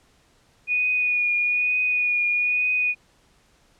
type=tone with vibrato; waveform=sine; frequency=2462 Hz; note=D#7; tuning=19 cents flat; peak=-19 dBFS; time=0.67-2.95 s; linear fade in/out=50 ms; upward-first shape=triangle; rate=1.1 Hz; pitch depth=25 cents each way; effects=pink hiss -60 dBFS RMS until 3.79 s + low-pass 9000 Hz 12 dB/octave